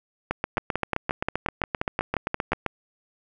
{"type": "two click trains", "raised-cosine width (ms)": 0.5, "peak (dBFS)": [-9, -9], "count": [12, 19], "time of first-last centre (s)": [[0.58, 2.52], [0.31, 2.663]], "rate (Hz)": [5.67, 7.65], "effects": []}